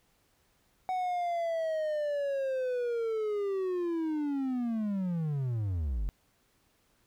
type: linear sweep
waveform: triangle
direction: down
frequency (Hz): 748 to 42.51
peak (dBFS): -27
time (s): 0.89-6.09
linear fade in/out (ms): 0
effects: pink hiss -70 dBFS RMS until 7.06 s